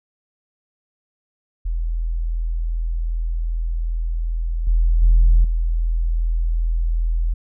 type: tone with level steps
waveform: sine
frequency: 41.29 Hz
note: E1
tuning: 4 cents sharp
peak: -19 / -12 / -8 / -16 dBFS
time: 1.65-7.34 s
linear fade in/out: 10 ms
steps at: 4.67 / 5.02 / 5.44 s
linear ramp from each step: 5 ms
effects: tanh soft clip ceiling -6 dBFS